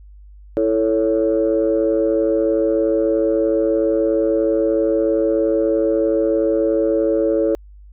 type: chord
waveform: sine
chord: A major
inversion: second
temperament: equal with one note detuned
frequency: 329.6 / 440 / 556.9 Hz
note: E4 / A4 / C#5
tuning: 0 / 0 / +8 cents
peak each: -18 dBFS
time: 0.57-7.55 s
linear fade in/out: 0 ms
effects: tanh soft clip ceiling -7 dBFS + added 50 Hz sine -39 dBFS peak until 7.92 s